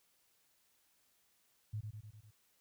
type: tone with echo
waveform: sine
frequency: 106.8 Hz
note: G#2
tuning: 49 cents sharp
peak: -37 dBFS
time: 1.73-1.81 s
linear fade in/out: 10 ms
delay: 100 ms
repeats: 5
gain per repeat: -4 dB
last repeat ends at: 2.31 s
effects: white hiss -74 dBFS RMS until 2.6 s